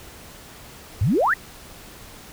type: exponential sweep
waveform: sine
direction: up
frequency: 82.41 to 1975.5 Hz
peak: -16 dBFS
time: 1.01-1.34 s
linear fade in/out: 5 ms
effects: pink hiss -43 dBFS RMS until 2.32 s